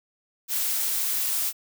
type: noise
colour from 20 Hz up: blue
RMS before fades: -26 dBFS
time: 0.48-1.53 s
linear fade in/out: 50 ms
effects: none